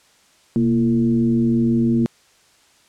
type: tone with frequency modulation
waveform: sine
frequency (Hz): 233.1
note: A#3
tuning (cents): 0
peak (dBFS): -14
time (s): 0.56-2.06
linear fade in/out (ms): 0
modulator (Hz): 106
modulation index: 0.79
effects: white hiss -55 dBFS RMS until 2.88 s + low-pass 8000 Hz 12 dB/octave